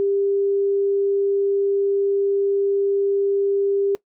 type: tone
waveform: sine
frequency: 397.8 Hz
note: G4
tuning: 25 cents sharp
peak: -17 dBFS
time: 0-3.95 s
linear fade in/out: 0 ms
effects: noise-tail reverb RT60 0.1 s tail -20 dB re dry